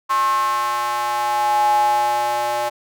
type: tone with high-pass filter sweep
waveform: square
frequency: 119.7 Hz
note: A#2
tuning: 46 cents sharp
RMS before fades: -19 dBFS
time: 0.09-2.7 s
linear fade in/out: 20 ms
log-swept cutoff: 1100 to 710 Hz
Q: 10
effects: none